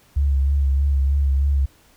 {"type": "tone with vibrato", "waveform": "sine", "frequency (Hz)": 69.3, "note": "C#2", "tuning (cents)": 0, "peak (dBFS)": -15, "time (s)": [0.16, 1.66], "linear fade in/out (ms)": 10, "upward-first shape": "sine", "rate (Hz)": 3.2, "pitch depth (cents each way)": 38, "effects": ["pink hiss -55 dBFS RMS until 1.96 s"]}